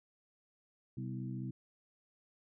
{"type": "harmonic tone with a mistuned harmonic", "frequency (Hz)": 64.4, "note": "C2", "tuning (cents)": -27, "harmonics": [2, 3, 4, 5], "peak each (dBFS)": [-40, -44, -46, -48], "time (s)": [0.97, 1.51], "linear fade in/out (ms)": 5, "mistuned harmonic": 4, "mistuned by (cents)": -61, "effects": []}